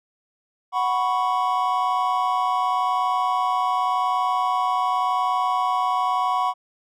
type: chord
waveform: triangle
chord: F# suspended fourth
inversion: none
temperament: equal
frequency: 740 / 987.8 / 1108.7 Hz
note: F#5 / B5 / C#6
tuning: 0 / 0 / 0 cents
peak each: -22 dBFS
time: 0.72-6.54 s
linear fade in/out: 50 ms
effects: none